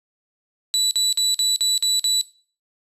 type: tone bursts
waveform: 30% pulse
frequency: 3951 Hz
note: B7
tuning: in tune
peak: -14 dBFS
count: 7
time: 0.74-2.212 s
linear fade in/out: 0 ms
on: 170 ms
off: 47 ms
effects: noise-tail reverb RT60 0.4 s tail -19 dB re dry + resampled to 32000 Hz